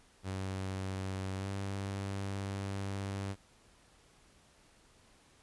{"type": "tone with pitch glide", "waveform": "sawtooth", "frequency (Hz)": [95.3, 98.32], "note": ["G2", "G2"], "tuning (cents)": [-48, 6], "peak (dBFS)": -32, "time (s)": [0.23, 3.36], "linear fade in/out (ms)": 50, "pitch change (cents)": 54, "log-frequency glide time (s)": [1.37, 1.48], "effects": ["pink hiss -64 dBFS RMS until 5.42 s", "resampled to 24000 Hz"]}